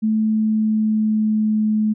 sine tone with pitch glide, 217.9 to 214.8 Hz, A3 to A3, -17 to -41 cents, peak -15 dBFS, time 0.02-1.94 s, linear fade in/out 20 ms, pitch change -24 cents, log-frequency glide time 0.15-1.65 s, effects none

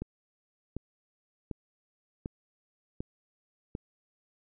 click train, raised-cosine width 3 ms, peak -22 dBFS, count 6, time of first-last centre 0.02-3.751 s, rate 1.34 Hz, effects none

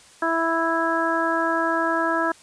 harmonic tone, 329.6 Hz, E4, in tune, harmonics 1 / 2 / 3 / 4 / 5, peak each -26 / -26 / -26 / -26 / -26 dBFS, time 0.22-2.32 s, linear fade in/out 5 ms, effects white hiss -50 dBFS RMS until 2.42 s + resampled to 22050 Hz

